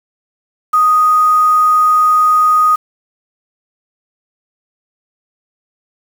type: tone with quantisation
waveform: sine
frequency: 1244.5 Hz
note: D#6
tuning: in tune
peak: -7 dBFS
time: 0.73-2.76 s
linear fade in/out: 10 ms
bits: 5
effects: none